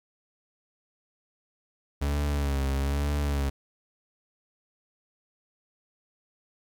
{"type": "tone with vibrato", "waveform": "40% pulse", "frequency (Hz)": 70.4, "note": "C#2", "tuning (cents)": 27, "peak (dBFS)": -24, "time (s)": [2.01, 3.5], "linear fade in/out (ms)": 10, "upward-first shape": "sine", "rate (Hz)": 1.1, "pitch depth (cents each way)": 57, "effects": ["11-bit"]}